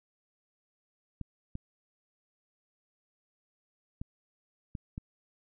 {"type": "clicks", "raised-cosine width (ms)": 5, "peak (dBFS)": -25, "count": 5, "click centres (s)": [1.213, 1.554, 4.015, 4.752, 4.979], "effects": []}